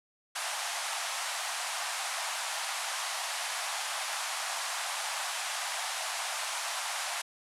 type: band-pass noise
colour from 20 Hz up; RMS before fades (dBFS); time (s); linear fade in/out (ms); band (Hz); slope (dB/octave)
pink; -35; 0.35-7.22; 10; 670 to 11000; 48
effects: none